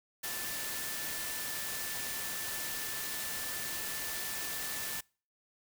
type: tone in noise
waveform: sine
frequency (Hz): 1760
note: A6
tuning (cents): 0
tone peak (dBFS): -45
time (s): 0.23-5.01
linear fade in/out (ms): 10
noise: white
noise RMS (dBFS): -38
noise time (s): 0.23-5.01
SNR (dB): -10
effects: noise-tail reverb RT60 0.4 s tail -26 dB re dry